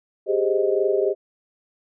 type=chord; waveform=sine; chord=Ab major seventh; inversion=third; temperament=equal; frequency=392 / 415.3 / 523.3 / 622.3 Hz; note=G4 / Ab4 / C5 / Eb5; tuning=0 / 0 / 0 / 0 cents; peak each=-21 / -23 / -26 / -25 dBFS; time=0.26-1.15 s; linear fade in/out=50 ms; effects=none